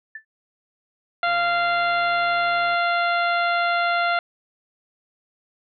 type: tone with exponential decay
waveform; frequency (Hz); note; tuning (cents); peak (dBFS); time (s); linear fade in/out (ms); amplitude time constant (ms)
sine; 1760; A6; 0; -29; 0.15-0.25; 5; 20
type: harmonic tone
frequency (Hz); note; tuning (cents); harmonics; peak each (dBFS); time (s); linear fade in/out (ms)
693; F5; -14; 1 / 2 / 3 / 4 / 5 / 6; -22 / -22 / -28 / -33 / -34 / -37; 1.23-4.19; 2
type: click train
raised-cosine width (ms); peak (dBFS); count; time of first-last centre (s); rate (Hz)
0.5; -28; 209; 1.27-2.745; 141
effects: none